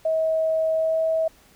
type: tone with pitch glide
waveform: sine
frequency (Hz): 640 to 644.8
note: D#5 to E5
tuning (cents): +49 to -38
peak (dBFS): -19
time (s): 0.05-1.28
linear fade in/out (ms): 5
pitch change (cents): +13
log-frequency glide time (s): 0.73-1
effects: pink hiss -55 dBFS RMS until 1.55 s